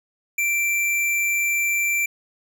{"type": "tone", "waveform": "square", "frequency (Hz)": 2349, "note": "D7", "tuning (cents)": 0, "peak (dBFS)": -20, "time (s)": [0.38, 2.06], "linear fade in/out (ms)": 5, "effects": []}